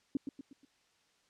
sine tone with echo, 276.2 Hz, C#4, 6 cents flat, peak -28 dBFS, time 0.15-0.17 s, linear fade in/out 2 ms, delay 120 ms, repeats 4, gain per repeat -7 dB, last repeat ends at 0.65 s, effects white hiss -71 dBFS RMS until 1.29 s + low-pass 6000 Hz 12 dB/octave

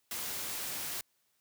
white noise, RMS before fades -38 dBFS, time 0.11-1.01 s, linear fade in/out 2 ms, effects white hiss -75 dBFS RMS until 1.4 s + high-pass 60 Hz 12 dB/octave

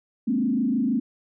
sine tone with frequency modulation, 245.4 Hz, B3, 11 cents flat, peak -20 dBFS, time 0.27-1 s, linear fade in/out 10 ms, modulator 26.2 Hz, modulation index 1.4, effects none

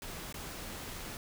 pink noise with dropouts, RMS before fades -43 dBFS, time 0.02-1.17 s, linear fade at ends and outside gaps 1 ms, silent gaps 0.326-0.342 s, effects none

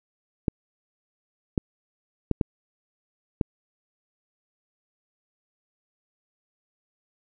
clicks, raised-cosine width 3 ms, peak -9 dBFS, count 5, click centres 0.482 / 1.578 / 2.313 / 2.412 / 3.412 s, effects none

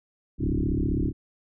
sine tone with frequency modulation, 110.8 Hz, A2, 13 cents sharp, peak -22 dBFS, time 0.38-1.13 s, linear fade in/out 50 ms, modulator 35.4 Hz, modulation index 6.5, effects none

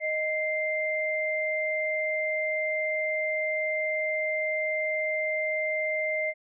sine tone pair together, 622.3 / 2093 Hz, D#5 / C7, 0 / 0 cents, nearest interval octave + major sixth, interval 2100 cents, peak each -29 / -28 dBFS, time 0-6.34 s, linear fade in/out 50 ms, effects none

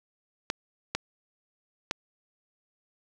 clicks, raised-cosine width 0.2 ms, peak -10 dBFS, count 3, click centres 0.501 / 0.95 / 1.911 s, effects none

